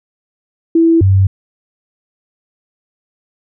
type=tone pair in turn; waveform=sine; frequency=330 / 96.26 Hz; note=E4 / G2; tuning=+2 / -31 cents; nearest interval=octave + major sixth; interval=2133 cents; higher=first; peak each=-6 dBFS; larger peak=neither; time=0.75-1.01 / 1.01-1.27 s; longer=neither; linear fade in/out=5 ms; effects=none